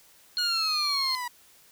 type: tone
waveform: sine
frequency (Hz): 4252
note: C8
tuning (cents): +27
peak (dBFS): -25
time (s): 0.37-1.15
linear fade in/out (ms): 0
type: exponential sweep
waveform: 30% pulse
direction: down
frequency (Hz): 1469 to 961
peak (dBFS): -28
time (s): 0.38-1.28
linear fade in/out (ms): 5
effects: white hiss -57 dBFS RMS until 1.71 s